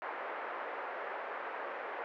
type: band-pass noise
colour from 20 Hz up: pink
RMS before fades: -41 dBFS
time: 0.02-2.04 s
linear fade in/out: 0 ms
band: 470 to 1900 Hz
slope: 24 dB/octave
effects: none